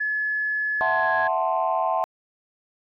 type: tone with pitch glide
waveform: sine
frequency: 1710 to 1661.3 Hz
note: A6 to G#6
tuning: -50 to 0 cents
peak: -22 dBFS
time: 0-1.28 s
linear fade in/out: 10 ms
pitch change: -50 cents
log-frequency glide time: 0.78-1.1 s
type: chord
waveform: sine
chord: F# half-diminished seventh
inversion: third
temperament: equal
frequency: 659.3 / 740 / 880 / 1046.5 Hz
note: E5 / F#5 / A5 / C6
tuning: 0 / 0 / 0 / 0 cents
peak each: -25 / -25 / -26 / -26 dBFS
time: 0.81-2.04 s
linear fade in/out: 0 ms
effects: tanh soft clip ceiling -12 dBFS